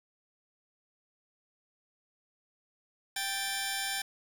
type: tone pair together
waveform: 10% pulse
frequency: 784 / 1762 Hz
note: G5 / A6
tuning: 0 / +2 cents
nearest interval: octave + major second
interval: 1402 cents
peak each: -26 dBFS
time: 3.16-4.02 s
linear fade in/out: 5 ms
effects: 8-bit